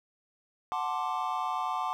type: chord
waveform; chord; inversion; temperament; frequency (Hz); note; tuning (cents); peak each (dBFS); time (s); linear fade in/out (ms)
triangle; D dominant seventh; first; equal; 740 / 880 / 1046.5 / 1174.7; F#5 / A5 / C6 / D6; 0 / 0 / 0 / 0; -33; 0.72-1.93; 0
effects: none